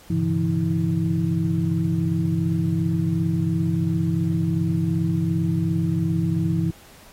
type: tone cluster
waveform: sine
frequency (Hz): 100.1 / 129.8 / 144.6 / 167.4 / 321.8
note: G2 / C3 / D3 / E3 / E4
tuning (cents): +37 / -13 / -27 / +27 / -42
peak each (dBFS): -27 / -30 / -30 / -21 / -28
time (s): 0.1-6.71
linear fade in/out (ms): 5
effects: pink hiss -49 dBFS RMS until 7.12 s + AAC 48 kbps